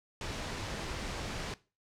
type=noise; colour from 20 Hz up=pink; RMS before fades=-38 dBFS; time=0.21-1.54 s; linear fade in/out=2 ms; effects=noise-tail reverb RT60 0.3 s tail -18 dB re dry + low-pass 6000 Hz 12 dB/octave